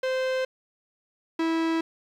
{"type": "tone pair in turn", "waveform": "45% pulse", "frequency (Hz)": [519, 326.9], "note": ["C5", "E4"], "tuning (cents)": [-14, -14], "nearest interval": "minor sixth", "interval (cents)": 800, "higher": "first", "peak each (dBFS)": [-24, -23], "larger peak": "second", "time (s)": [[0.03, 0.45], [1.39, 1.81]], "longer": "neither", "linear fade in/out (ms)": 5, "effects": ["low-pass 4000 Hz 12 dB/octave", "9-bit"]}